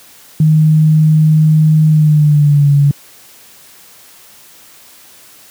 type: tone with pitch glide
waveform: sine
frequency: 155.56 to 142.65 Hz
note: D#3 to C#3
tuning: 0 to +50 cents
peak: -5 dBFS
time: 0.4-2.91 s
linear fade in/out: 2 ms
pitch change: -150 cents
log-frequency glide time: 1.88-2.7 s
effects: white hiss -41 dBFS RMS until 5.5 s + high-pass 80 Hz 12 dB/octave